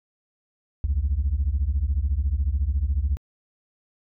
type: beating tone pair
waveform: sine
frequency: 62.8 / 76.8 Hz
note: B1 / D#2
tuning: +30 / -22 cents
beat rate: 14 Hz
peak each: -22 dBFS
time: 0.84-3.17 s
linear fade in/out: 0 ms
effects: tanh soft clip ceiling -16 dBFS